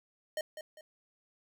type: tone with echo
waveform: square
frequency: 617 Hz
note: D#5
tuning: 15 cents flat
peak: -33 dBFS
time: 0.37-0.41 s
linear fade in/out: 2 ms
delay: 200 ms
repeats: 2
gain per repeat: -9 dB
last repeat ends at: 0.81 s
effects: none